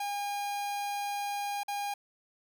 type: tone with dropouts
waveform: 45% pulse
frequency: 812 Hz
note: G#5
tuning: 39 cents flat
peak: -32 dBFS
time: 0-1.94 s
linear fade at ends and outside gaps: 5 ms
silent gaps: 1.634-1.681 s
effects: none